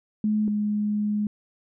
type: tone pair in turn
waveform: sine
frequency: 212.9 / 209.2 Hz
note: G#3 / G#3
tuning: +43 / +13 cents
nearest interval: unison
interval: 30 cents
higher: first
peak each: -20 / -22 dBFS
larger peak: first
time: 0.24-0.48 / 0.48-1.27 s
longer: second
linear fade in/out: 2 ms
effects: none